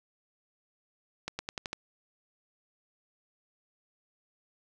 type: accelerating click train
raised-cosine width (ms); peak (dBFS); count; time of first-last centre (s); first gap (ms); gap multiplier
0.2; -17; 6; 1.28-1.73; 110; 0.9
effects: none